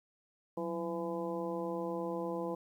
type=harmonic tone with a mistuned harmonic; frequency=168.4 Hz; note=E3; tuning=37 cents sharp; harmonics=1 / 2 / 3 / 4 / 5 / 6; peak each=-42 / -39 / -38 / -47 / -45 / -45 dBFS; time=0.57-2.55 s; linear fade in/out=5 ms; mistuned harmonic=1; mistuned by=+130 cents; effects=11-bit